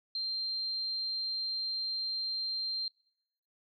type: tone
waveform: sine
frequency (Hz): 4164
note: C8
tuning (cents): -9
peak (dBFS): -32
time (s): 0.15-2.88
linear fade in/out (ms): 2
effects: noise-tail reverb RT60 0.8 s tail -25 dB re dry